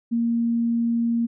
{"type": "tone", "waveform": "sine", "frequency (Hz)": 233.1, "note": "A#3", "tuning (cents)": 0, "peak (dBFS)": -19, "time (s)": [0.11, 1.27], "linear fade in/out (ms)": 20, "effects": []}